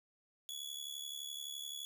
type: tone with amplitude modulation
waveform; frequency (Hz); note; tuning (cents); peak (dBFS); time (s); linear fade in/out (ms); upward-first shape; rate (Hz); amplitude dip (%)
sawtooth; 3394; G#7; +37; -36; 0.49-1.85; 0; sine; 71.7; 75
effects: none